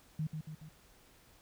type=tone with echo; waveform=sine; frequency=155.56 Hz; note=D#3; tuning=in tune; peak=-32 dBFS; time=0.19-0.27 s; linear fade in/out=5 ms; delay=140 ms; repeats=3; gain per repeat=-5 dB; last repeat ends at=0.69 s; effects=pink hiss -63 dBFS RMS until 1.41 s